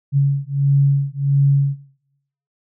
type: beating tone pair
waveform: sine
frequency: 139 / 140.5 Hz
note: C#3 / C#3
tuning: +5 / +24 cents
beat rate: 1.5 Hz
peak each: -16 dBFS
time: 0.12-1.77 s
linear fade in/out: 50 ms
effects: noise-tail reverb RT60 0.8 s tail -18 dB re dry